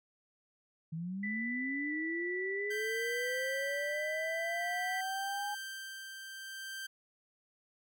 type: linear sweep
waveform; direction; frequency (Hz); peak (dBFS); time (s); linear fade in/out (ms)
sine; up; 156.5 to 830.6; -36; 0.92-5.55; 10
type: tone with vibrato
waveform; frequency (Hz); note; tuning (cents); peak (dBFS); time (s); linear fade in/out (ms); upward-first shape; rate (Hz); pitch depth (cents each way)
sine; 1975.5; B6; 0; -36; 1.23-5.01; 5; square; 0.74; 9
type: tone with tremolo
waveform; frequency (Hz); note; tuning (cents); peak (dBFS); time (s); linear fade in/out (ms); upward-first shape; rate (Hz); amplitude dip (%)
sawtooth; 1568; G6; 0; -35; 2.7-6.87; 10; sine; 0.5; 50
effects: none